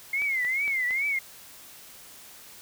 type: tone with vibrato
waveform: sine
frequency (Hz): 2120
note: C7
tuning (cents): +22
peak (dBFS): -24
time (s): 0.13-1.19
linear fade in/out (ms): 5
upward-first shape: triangle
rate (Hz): 2.4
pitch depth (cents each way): 160
type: click train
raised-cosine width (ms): 0.3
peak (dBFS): -24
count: 4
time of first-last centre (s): 0.22-0.908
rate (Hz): 4.36
effects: white hiss -48 dBFS RMS until 2.61 s